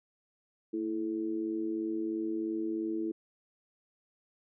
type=tone with amplitude modulation; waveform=sine; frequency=329.6 Hz; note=E4; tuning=in tune; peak=-27 dBFS; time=0.73-3.12 s; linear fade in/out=10 ms; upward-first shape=sine; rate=103 Hz; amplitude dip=80%; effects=none